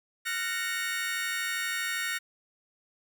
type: chord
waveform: 35% pulse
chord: Gb major seventh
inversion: third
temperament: just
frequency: 1387.5 / 1480 / 1850 / 2220 Hz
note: F6 / Gb6 / Bb6 / Db7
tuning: -12 / 0 / -14 / +2 cents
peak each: -36 / -35 / -31 / -35 dBFS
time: 0.25-2.19 s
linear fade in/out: 20 ms
effects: none